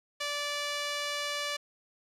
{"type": "tone with band-pass filter", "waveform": "sawtooth", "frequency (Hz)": 582, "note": "D5", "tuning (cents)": -16, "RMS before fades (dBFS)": -34, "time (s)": [0.2, 1.57], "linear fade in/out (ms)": 10, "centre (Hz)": 3500, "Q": 0.79, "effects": ["resampled to 32000 Hz", "10-bit"]}